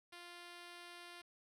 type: tone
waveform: 5% pulse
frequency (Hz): 349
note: F4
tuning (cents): -1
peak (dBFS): -40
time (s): 0.12-1.22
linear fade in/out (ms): 10
effects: low-pass 10000 Hz 12 dB/octave + 12-bit